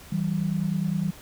sine tone pair together, 161.68 / 191.5 Hz, E3 / G3, -33 / -40 cents, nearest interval minor third, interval 293 cents, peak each -26 dBFS, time 0.12-1.11 s, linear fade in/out 5 ms, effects pink hiss -47 dBFS RMS until 1.21 s

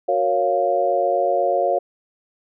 sine chord, Gb major seventh, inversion none, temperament equal with one note detuned, 368.1 / 466.2 / 554.4 / 698.5 Hz, Gb4 / Bb4 / Db5 / F5, -9 / 0 / 0 / 0 cents, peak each -26 / -25 / -20 / -20 dBFS, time 0.08-1.79 s, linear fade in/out 10 ms, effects none

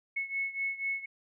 sine beating tone pair, 2195 / 2199.1 Hz, C#7 / C#7, -18 / -14 cents, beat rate 4.1 Hz, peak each -33 / -36 dBFS, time 0.16-1.06 s, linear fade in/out 10 ms, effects none

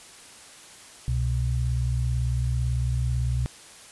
sine tone pair together, 65.41 / 123.4 Hz, C2 / B2, 0 / -1 cents, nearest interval major seventh, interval 1099 cents, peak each -25 dBFS, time 1.08-3.46 s, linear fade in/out 0 ms, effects white hiss -47 dBFS RMS until 3.91 s + resampled to 24000 Hz

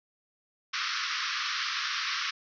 pink band-pass noise, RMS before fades -32 dBFS, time 0.73-2.31 s, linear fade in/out 10 ms, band 1100 to 5800 Hz, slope 96 dB/octave, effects none

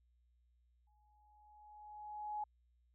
sine tone with exponential growth, 841 Hz, G#5, 22 cents sharp, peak -37 dBFS, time 0.87-2.44 s, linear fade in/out 5 ms, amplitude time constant 340 ms, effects added 60 Hz sine -70 dBFS peak until 2.94 s

